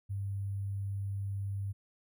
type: tone with sample-and-hold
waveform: sine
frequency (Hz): 99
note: G2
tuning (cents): +18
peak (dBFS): -33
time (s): 0.09-1.73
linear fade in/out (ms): 20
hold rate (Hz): 11025
effects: none